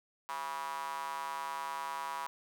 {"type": "tone with high-pass filter", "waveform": "square", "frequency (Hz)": 75, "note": "D2", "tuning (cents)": 37, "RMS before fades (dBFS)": -39, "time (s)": [0.29, 2.27], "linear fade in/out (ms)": 0, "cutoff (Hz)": 1000, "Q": 6.1, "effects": []}